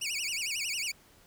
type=tone with vibrato; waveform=20% pulse; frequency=2553 Hz; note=D#7; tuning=44 cents sharp; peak=-26 dBFS; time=0.01-0.92 s; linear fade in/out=10 ms; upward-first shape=sine; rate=11 Hz; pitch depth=250 cents each way; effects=pink hiss -60 dBFS RMS until 1.26 s